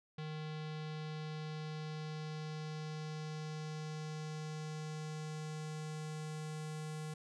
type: tone with low-pass filter sweep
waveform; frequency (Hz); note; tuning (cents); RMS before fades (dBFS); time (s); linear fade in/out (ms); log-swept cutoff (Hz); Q
square; 154.5; D#3; -12; -43; 0.18-7.14; 5; 3800 to 8900; 1.7
effects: none

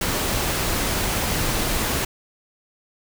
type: noise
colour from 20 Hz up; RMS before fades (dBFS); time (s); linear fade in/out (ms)
pink; -23; 0.01-2.05; 5
effects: none

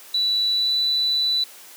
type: tone with pitch glide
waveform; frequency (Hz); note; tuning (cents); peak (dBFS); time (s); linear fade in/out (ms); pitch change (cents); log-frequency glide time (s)
sine; 3951 to 3974; B7 to B7; 0 to +10; -18; 0.14-1.44; 5; +10; 0.54-0.74
effects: white hiss -44 dBFS RMS until 1.76 s + high-pass 300 Hz 12 dB/octave

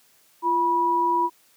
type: tone pair together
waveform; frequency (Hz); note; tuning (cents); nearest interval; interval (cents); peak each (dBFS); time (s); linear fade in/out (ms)
sine; 344.4 / 974; F4 / B5; -24 / -24; octave + tritone; 1800; -27 / -19; 0.42-1.3; 50
effects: white hiss -59 dBFS RMS until 1.56 s + high-pass 100 Hz 12 dB/octave

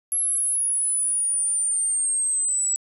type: exponential sweep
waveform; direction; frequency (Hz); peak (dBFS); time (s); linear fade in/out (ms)
sine; down; 11175 to 7780; -19; 0.12-2.76; 0
effects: tanh soft clip ceiling -17 dBFS + 9-bit

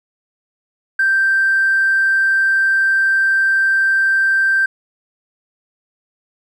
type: tone with tanh clipping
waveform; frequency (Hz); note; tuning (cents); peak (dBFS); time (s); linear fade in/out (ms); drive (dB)
triangle; 1568; G6; 0; -11; 0.99-4.66; 5; 1
effects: none

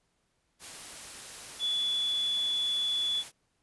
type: tone in noise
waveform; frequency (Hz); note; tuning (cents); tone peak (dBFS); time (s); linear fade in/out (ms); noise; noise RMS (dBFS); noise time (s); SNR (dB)
sine; 3433; A7; -43; -27; 1.59-3.24; 50; white; -44; 0.59-3.32; +14
effects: pink hiss -75 dBFS RMS until 3.62 s + resampled to 24000 Hz

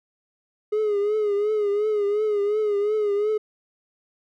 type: tone with vibrato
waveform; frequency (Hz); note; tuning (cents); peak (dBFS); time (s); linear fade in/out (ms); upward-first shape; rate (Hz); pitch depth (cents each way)
triangle; 417.3; G#4; +8; -17; 0.72-3.38; 10; triangle; 2.8; 74
effects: tanh soft clip ceiling -14 dBFS

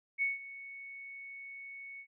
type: tone with ADSR envelope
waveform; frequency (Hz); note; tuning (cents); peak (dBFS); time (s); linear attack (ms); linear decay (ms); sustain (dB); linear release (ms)
sine; 2217; C#7; 0; -27; 0.18-2.07; 41; 160; -17; 74
effects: none

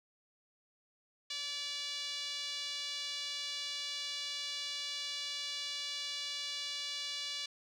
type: tone with band-pass filter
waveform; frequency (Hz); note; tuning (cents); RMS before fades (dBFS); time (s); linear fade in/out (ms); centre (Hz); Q
5% pulse; 577; D5; -31; -40; 1.3-7.46; 5; 3700; 1.9
effects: none

